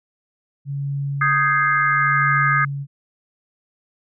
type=tone with tremolo; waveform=sine; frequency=140.3 Hz; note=C#3; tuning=21 cents sharp; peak=-21 dBFS; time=0.65-2.87 s; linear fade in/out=50 ms; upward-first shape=sine; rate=0.7 Hz; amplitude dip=65%
type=chord; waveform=sine; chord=Ab major seventh; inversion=second; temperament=equal; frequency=1244.5 / 1568 / 1661.2 / 2093 Hz; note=Eb6 / G6 / Ab6 / C7; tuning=0 / 0 / 0 / 0 cents; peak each=-18 / -23 / -21 / -23 dBFS; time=1.21-2.65 s; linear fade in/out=5 ms
effects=none